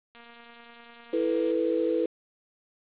click train, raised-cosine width 0.2 ms, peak -31 dBFS, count 322, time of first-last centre 0.15-1.516 s, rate 235 Hz
sine chord, E suspended fourth, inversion none, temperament equal, 329.6 / 440 / 493.9 Hz, E4 / A4 / B4, 0 / 0 / 0 cents, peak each -27 / -29 / -27 dBFS, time 1.13-2.06 s, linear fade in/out 5 ms
effects resampled to 8000 Hz + 8-bit

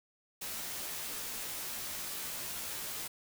white noise with comb filter, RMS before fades -40 dBFS, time 0.41-3.08 s, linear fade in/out 10 ms, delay 15 ms, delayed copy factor -0.7, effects none

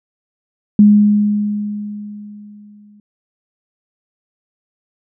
sine tone with exponential decay, 207.7 Hz, G#3, in tune, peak -3 dBFS, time 0.79-3 s, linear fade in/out 2 ms, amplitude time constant 480 ms, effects none

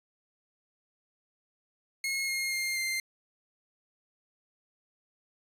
sawtooth tone with pitch steps, 2164 / 2140 / 2117 / 2094 Hz, C#7 / C7 / C7 / C7, -42 / +38 / +20 / +1 cents, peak -26 dBFS, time 2.04-3 s, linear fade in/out 2 ms, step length 240 ms, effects resampled to 32000 Hz

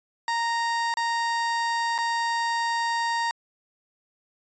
30% pulse tone with dropouts, 930 Hz, A#5, 4 cents flat, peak -21 dBFS, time 0.28-3.31 s, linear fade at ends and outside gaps 1 ms, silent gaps 0.94-0.971 / 1.98-1.986 s, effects resampled to 16000 Hz

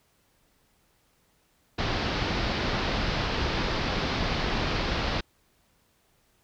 pink low-pass noise, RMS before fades -28 dBFS, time 1.78-5.21 s, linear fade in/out 10 ms, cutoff 5100 Hz, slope 48 dB/octave, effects pink hiss -67 dBFS RMS until 6.43 s

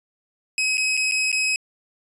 sawtooth tone with dropouts, 2545 Hz, D#7, 39 cents sharp, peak -16 dBFS, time 0.58-1.56 s, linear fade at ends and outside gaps 1 ms, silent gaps 0.772-0.779 / 0.969-0.974 / 1.113-1.12 / 1.317-1.327 s, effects resampled to 24000 Hz

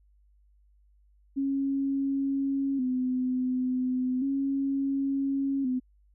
sine tone with vibrato, 264.1 Hz, C4, 16 cents sharp, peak -25 dBFS, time 1.36-5.8 s, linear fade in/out 20 ms, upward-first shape square, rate 0.35 Hz, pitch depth 65 cents each way, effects added 50 Hz sine -59 dBFS peak until 6.14 s

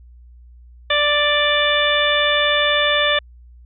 harmonic tone, 588 Hz, D5, 2 cents sharp, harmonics 1 / 2 / 3 / 4 / 5 / 6, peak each -20 / -23 / -20 / -24 / -24 / -20 dBFS, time 0.9-3.19 s, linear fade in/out 5 ms, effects added 60 Hz sine -41 dBFS peak until 3.65 s

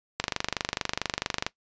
click train, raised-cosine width 0.2 ms, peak -8 dBFS, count 32, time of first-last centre 0.2-1.465 s, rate 24.5 Hz, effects noise-tail reverb RT60 0.1 s tail -19 dB re dry + resampled to 16000 Hz

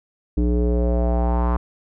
square tone with low-pass filter sweep, 60 Hz, B1, 49 cents flat, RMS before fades -19 dBFS, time 0.37-1.57 s, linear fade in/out 5 ms, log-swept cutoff 330 to 1100 Hz, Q 3.4, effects none

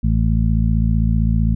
harmonic tone, 55.5 Hz, A1, 16 cents sharp, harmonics 1 / 2 / 3 / 4, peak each -16 / -19 / -21 / -22 dBFS, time 0.03-1.55 s, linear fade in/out 10 ms, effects none

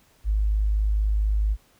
sine tone, 52.2 Hz, G#1, 10 cents sharp, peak -19 dBFS, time 0.24-1.57 s, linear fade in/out 50 ms, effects pink hiss -60 dBFS RMS until 1.79 s

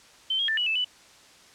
sine tone with pitch steps, 3092 / 3263 / 1774 / 2938 / 2629 / 2980 Hz, G7 / G#7 / A6 / F#7 / E7 / F#7, -24 / -31 / +14 / -13 / -5 / +12 cents, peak -23 dBFS, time 0.3-0.846 s, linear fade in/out 5 ms, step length 91 ms, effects white hiss -53 dBFS RMS until 1.54 s + low-pass 7000 Hz 12 dB/octave

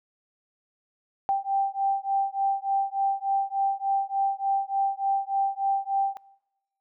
sine beating tone pair, 784 / 787.4 Hz, G5 / G5, 0 / +8 cents, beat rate 3.4 Hz, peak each -26 / -26 dBFS, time 1.29-6.17 s, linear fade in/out 0 ms, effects noise-tail reverb RT60 1.0 s tail -24 dB re dry

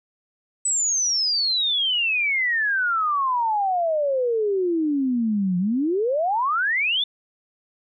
sine exponential two-way sweep, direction down then up, 8060 to 174.61 to 3600 Hz, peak -19 dBFS, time 0.65-7.04 s, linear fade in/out 5 ms, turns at 5.58 s, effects none

